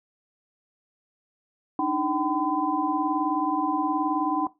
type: tone cluster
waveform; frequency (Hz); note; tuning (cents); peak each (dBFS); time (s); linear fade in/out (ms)
sine; 292.7 / 311.6 / 766 / 1013; D4 / D#4 / G5 / B5; -6 / +3 / -40 / +44; -28; 1.79-4.47; 2
effects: noise-tail reverb RT60 0.2 s tail -17 dB re dry